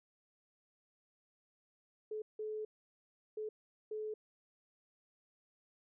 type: tone bursts at uneven times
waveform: sine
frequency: 430 Hz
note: A4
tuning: 40 cents flat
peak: -38 dBFS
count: 4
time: 2.11-2.22 / 2.39-2.65 / 3.37-3.49 / 3.91-4.14 s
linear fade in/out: 5 ms
effects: none